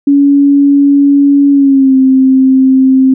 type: tone with pitch glide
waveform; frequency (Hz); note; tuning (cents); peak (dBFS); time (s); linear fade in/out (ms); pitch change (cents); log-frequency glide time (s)
sine; 282.1 to 263.2; C#4 to C4; +30 to +10; -3; 0.07-3.14; 5; -120; 1.51-1.96
effects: none